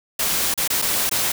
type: noise with dropouts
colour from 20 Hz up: white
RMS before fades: -21 dBFS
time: 0.19-1.32 s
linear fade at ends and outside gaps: 5 ms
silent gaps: 0.541-0.576 / 0.677-0.701 / 0.818-0.822 / 1.095-1.113 s
effects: none